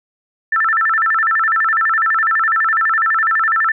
sine tone with vibrato, 1537 Hz, G6, 35 cents flat, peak -12 dBFS, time 0.52-3.72 s, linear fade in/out 5 ms, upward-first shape square, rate 12 Hz, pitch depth 250 cents each way, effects none

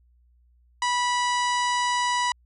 harmonic tone, 980 Hz, B5, 14 cents flat, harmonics 1 / 2 / 3 / 4 / 5 / 6 / 7 / 8 / 9, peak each -23 / -29 / -33 / -35 / -37 / -39 / -40 / -41 / -42 dBFS, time 0.82-2.32 s, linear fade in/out 2 ms, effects added 60 Hz sine -57 dBFS peak until 2.45 s

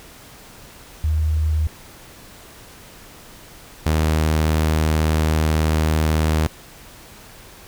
sine / sawtooth tone pair in turn, 77.78 / 78.23 Hz, D#2 / D#2, 0 / +10 cents, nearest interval unison, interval 10 cents, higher second, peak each -16 / -12 dBFS, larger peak second, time 1.04-1.67 / 3.86-6.47 s, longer second, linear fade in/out 0 ms, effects pink hiss -43 dBFS RMS until 7.67 s

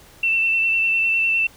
sine tone with vibrato, 2679 Hz, E7, 27 cents sharp, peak -16 dBFS, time 0.23-1.47 s, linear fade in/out 5 ms, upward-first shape square, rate 9.9 Hz, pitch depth 17 cents each way, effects pink hiss -48 dBFS RMS until 1.56 s

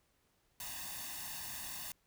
white noise with comb filter, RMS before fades -44 dBFS, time 0.6-1.92 s, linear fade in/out 2 ms, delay 1.1 ms, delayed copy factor +0.9, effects pink hiss -75 dBFS RMS until 2.06 s

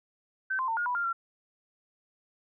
sine tone with pitch steps, 1540 / 1041 / 905 / 1428 / 985 / 1398 / 1365 Hz, G6 / C6 / A5 / F6 / B5 / F6 / F6, -31 / -9 / +48 / +38 / -5 / +1 / -40 cents, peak -27 dBFS, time 0.5-1.13 s, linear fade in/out 10 ms, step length 90 ms, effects none

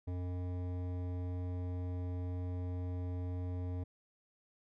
sine tone with hard clipping, 89.9 Hz, F#2, 49 cents flat, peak -38 dBFS, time 0.07-3.84 s, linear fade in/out 10 ms, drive 14 dB, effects none

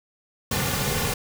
pink noise with comb filter, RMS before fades -25 dBFS, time 0.51-1.14 s, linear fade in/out 5 ms, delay 3.1 ms, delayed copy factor -0.65, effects none

